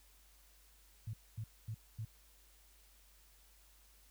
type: tone bursts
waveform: sine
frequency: 110 Hz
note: A2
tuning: in tune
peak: -39 dBFS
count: 4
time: 1.07-2.05 s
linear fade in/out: 5 ms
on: 65 ms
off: 240 ms
effects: added 50 Hz sine -65 dBFS peak until 4.1 s + white hiss -67 dBFS RMS until 4.1 s